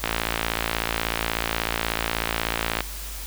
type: click train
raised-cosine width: 0.3 ms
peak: -6 dBFS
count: 157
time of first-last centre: 0.04-2.806 s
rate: 56.4 Hz
effects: added 50 Hz sine -34 dBFS peak until 3.26 s + white hiss -37 dBFS RMS until 3.26 s